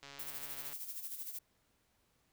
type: click train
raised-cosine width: 0.2 ms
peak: -33 dBFS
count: 99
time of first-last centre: 0.03-0.73 s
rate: 140 Hz
type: noise with tremolo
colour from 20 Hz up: violet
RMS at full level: -42 dBFS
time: 0.19-1.39 s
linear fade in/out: 5 ms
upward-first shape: sine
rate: 13 Hz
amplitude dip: 60%
effects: pink hiss -75 dBFS RMS until 2.32 s